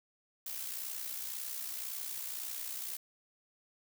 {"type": "noise with amplitude modulation", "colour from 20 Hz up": "blue", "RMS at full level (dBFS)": -38, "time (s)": [0.46, 2.97], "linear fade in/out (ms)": 5, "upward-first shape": "sine", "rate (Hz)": 61.9, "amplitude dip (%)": 55, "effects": []}